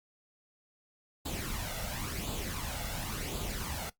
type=noise with flanger; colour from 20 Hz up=pink; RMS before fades=-37 dBFS; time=1.25-3.9 s; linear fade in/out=10 ms; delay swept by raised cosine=0.26 to 1.46 ms; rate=0.94 Hz; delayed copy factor=+0.6; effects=noise-tail reverb RT60 0.1 s tail -17 dB re dry + Opus 48 kbps